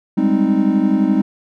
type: chord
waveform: triangle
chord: Ab major seventh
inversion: third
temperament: equal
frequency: 196 / 207.7 / 261.6 / 311.1 Hz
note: G3 / Ab3 / C4 / Eb4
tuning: 0 / 0 / 0 / 0 cents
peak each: -16 dBFS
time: 0.17-1.22 s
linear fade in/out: 10 ms
effects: none